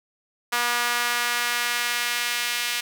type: tone with high-pass filter sweep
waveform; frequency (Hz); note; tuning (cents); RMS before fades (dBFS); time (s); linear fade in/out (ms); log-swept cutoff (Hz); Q
sawtooth; 240.5; B3; -46; -25; 0.52-2.81; 10; 1200 to 2400; 1.2
effects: none